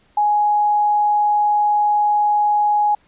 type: tone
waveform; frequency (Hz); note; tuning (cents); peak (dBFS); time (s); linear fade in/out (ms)
sine; 834; G#5; +7; -13; 0.17-2.95; 5
effects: pink hiss -57 dBFS RMS until 3.07 s + resampled to 8000 Hz